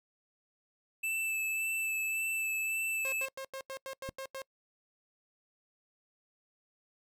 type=tone with vibrato; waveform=square; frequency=2637 Hz; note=E7; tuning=in tune; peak=-32 dBFS; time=1.03-3.26 s; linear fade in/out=10 ms; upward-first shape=sine; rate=1.8 Hz; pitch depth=16 cents each way
type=tone bursts; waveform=sawtooth; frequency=535 Hz; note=C5; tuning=38 cents sharp; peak=-35 dBFS; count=9; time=3.05-4.419 s; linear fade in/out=0 ms; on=73 ms; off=89 ms
type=click; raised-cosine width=3 ms; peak=-29 dBFS; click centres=4.09 s
effects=noise-tail reverb RT60 0.1 s tail -26 dB re dry